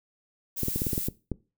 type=noise; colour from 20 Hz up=violet; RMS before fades=-32 dBFS; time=0.56-1.09 s; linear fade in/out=20 ms
type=clicks; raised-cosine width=3 ms; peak=-16 dBFS; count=9; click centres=0.633 / 0.683 / 0.76 / 0.819 / 0.868 / 0.932 / 0.979 / 1.085 / 1.317 s
effects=noise-tail reverb RT60 0.3 s tail -20 dB re dry